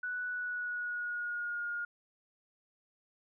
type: tone with pitch glide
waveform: sine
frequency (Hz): 1480 to 1424.6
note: F#6 to F6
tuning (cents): 0 to +34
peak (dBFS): -34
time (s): 0.03-1.85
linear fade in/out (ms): 5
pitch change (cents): -66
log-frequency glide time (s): 0.27-1.64
effects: none